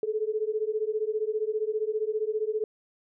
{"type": "beating tone pair", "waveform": "sine", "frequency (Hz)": [424.6, 439.6], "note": ["G#4", "A4"], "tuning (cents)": [38, -2], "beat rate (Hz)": 15, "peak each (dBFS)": -29, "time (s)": [0.03, 2.64], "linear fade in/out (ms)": 2, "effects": []}